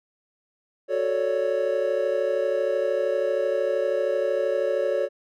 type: chord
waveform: triangle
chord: D major seventh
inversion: first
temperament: equal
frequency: 370 / 440 / 554.4 / 587.3 Hz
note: F#4 / A4 / C#5 / D5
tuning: 0 / 0 / 0 / 0 cents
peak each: -28 / -26 / -22 / -28 dBFS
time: 0.88-5.09 s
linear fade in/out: 50 ms
effects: none